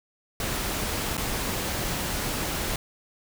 pink noise with dropouts, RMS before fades -29 dBFS, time 0.4-2.76 s, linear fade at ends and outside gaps 2 ms, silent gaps 1.17-1.177 s, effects none

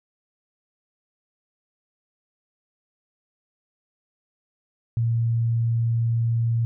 sine tone, 115.8 Hz, A#2, 11 cents flat, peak -19 dBFS, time 4.97-6.65 s, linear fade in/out 0 ms, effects none

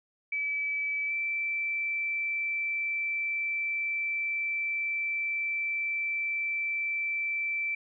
sine tone with pitch glide, 2300 to 2331 Hz, D7 to D7, -37 to -14 cents, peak -28 dBFS, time 0.32-7.75 s, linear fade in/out 5 ms, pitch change +23 cents, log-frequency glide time 1.07-1.12 s, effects none

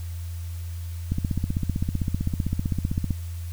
click train, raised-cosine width 5 ms, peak -12 dBFS, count 32, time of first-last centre 1.12-3.107 s, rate 15.6 Hz, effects added 85 Hz sine -30 dBFS peak until 3.52 s + white hiss -49 dBFS RMS until 3.52 s

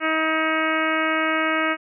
harmonic tone, 317 Hz, D#4, 32 cents sharp, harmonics 1 / 2 / 3 / 4 / 5 / 6 / 7 / 8 / 9, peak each -26 / -27 / -33 / -25 / -27 / -29 / -27 / -33 / -35 dBFS, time 0-1.77 s, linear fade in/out 50 ms, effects none

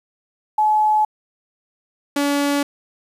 sine / sawtooth tone pair in turn, 855 / 285.3 Hz, A5 / C#4, -50 / +50 cents, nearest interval octave + perfect fifth, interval 1900 cents, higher first, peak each -13 dBFS, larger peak neither, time 0.58-1.05 / 2.16-2.63 s, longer neither, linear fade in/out 5 ms, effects resampled to 32000 Hz + 8-bit

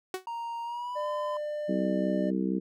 sawtooth tone with exponential decay, 373.4 Hz, F#4, 16 cents sharp, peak -24 dBFS, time 0.14-0.26 s, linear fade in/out 2 ms, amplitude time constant 25 ms
triangle tone with pitch glide, 932.3 to 1016.7 Hz, A#5 to B5, 0 to +50 cents, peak -31 dBFS, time 0.27-1.37 s, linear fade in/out 2 ms, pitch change +150 cents, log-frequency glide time 0.63-1.08 s
triangle tone, 597 Hz, D5, 28 cents sharp, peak -29 dBFS, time 0.95-2.31 s, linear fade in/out 20 ms
harmonic tone, 64.3 Hz, C2, 30 cents flat, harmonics 3 / 4 / 5 / 6 / 7, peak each -29 / -33 / -32 / -37 / -39 dBFS, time 1.68-2.6 s, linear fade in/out 20 ms
effects none

